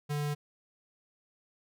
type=tone; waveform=square; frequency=146.83 Hz; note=D3; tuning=in tune; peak=-31 dBFS; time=0.09-0.35 s; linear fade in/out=20 ms; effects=none